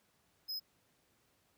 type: tone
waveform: square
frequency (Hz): 5090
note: D#8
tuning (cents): +39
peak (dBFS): -38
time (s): 0.48-0.6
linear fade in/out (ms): 20
effects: pink hiss -73 dBFS RMS until 1.57 s + high-pass 80 Hz 12 dB/octave